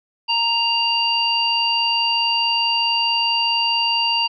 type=harmonic tone; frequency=932.3 Hz; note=A#5; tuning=in tune; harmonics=1 / 3 / 5; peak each=-22 / -19 / -22 dBFS; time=0.28-4.28 s; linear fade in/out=20 ms; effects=none